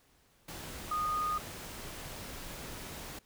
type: tone in noise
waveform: sine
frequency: 1233 Hz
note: D#6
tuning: 16 cents flat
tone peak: -30 dBFS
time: 0.91-1.38 s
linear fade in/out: 5 ms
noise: pink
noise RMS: -44 dBFS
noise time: 0.48-3.19 s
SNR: +11 dB
effects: pink hiss -67 dBFS RMS until 3.25 s